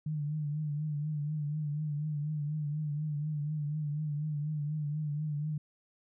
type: tone with vibrato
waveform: sine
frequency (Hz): 150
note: D3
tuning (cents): +37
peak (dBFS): -31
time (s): 0.06-5.58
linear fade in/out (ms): 5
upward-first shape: triangle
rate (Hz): 4.1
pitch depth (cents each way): 67
effects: none